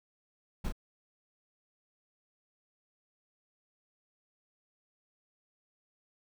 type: noise with echo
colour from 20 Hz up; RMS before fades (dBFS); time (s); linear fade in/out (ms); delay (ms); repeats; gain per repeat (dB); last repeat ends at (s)
brown; -30; 0.64-0.69; 10; 34; 1; -4; 0.724
effects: none